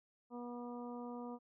harmonic tone, 242 Hz, B3, 35 cents flat, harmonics 1 / 2 / 3 / 4 / 5, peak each -45 / -49 / -53 / -53 / -57 dBFS, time 0.3-1.39 s, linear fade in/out 50 ms, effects none

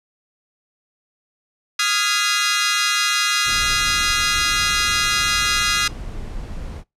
15% pulse chord, F half-diminished seventh, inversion third, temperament equal with one note detuned, 1244.5 / 1396.9 / 1661.2 / 2028 Hz, Eb6 / F6 / Ab6 / Cb7, 0 / 0 / 0 / +45 cents, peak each -16 dBFS, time 1.79-5.88 s, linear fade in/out 5 ms
brown noise, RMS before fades -31 dBFS, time 3.44-6.84 s, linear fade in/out 50 ms
effects noise-tail reverb RT60 0.2 s tail -23 dB re dry + low-pass 10000 Hz 12 dB/octave

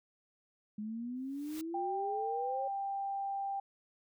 sine exponential sweep, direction up, 207.7 to 555 Hz, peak -37 dBFS, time 0.78-2.68 s, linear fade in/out 5 ms
white noise with exponential growth, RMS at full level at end -46 dBFS, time 1.16-1.61 s, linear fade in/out 0 ms, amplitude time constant 97 ms
sine tone, 790 Hz, G5, 13 cents sharp, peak -34 dBFS, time 1.74-3.6 s, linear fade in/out 5 ms
effects none

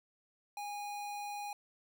square tone, 821 Hz, G#5, 20 cents flat, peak -40 dBFS, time 0.57-1.53 s, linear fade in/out 2 ms, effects none

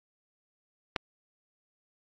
click, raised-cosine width 0.3 ms, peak -11 dBFS, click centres 0.962 s, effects AAC 48 kbps

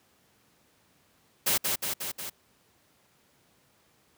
white noise with echo, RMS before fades -25 dBFS, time 1.46-1.58 s, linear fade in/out 10 ms, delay 180 ms, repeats 4, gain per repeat -3 dB, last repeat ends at 2.3 s, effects pink hiss -65 dBFS RMS until 4.17 s + high-pass 100 Hz 12 dB/octave

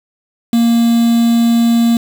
triangle tone with quantisation, 233.1 Hz, A#3, in tune, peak -6 dBFS, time 0.53-1.97 s, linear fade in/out 2 ms, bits 4, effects none

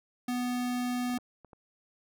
square tone, 246.9 Hz, B3, in tune, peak -30 dBFS, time 0.28-1.18 s, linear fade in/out 5 ms
clicks, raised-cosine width 1 ms, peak -37 dBFS, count 5, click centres 1.097 / 1.139 / 1.186 / 1.447 / 1.532 s
effects none

